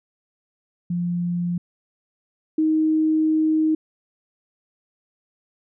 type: tone pair in turn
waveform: sine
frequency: 174.61 / 313.6 Hz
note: F3 / D#4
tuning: 0 / +14 cents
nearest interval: minor seventh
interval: 1014 cents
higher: second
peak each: -21 / -16 dBFS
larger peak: second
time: 0.9-1.58 / 2.58-3.75 s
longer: second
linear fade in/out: 5 ms
effects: none